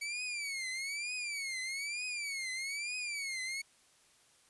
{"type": "tone with vibrato", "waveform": "sawtooth", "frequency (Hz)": 2260, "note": "C#7", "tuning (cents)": 33, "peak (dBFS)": -33, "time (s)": [0.01, 3.62], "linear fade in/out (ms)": 10, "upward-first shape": "triangle", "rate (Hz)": 1.1, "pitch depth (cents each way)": 190, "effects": ["white hiss -66 dBFS RMS until 4.49 s", "resampled to 24000 Hz"]}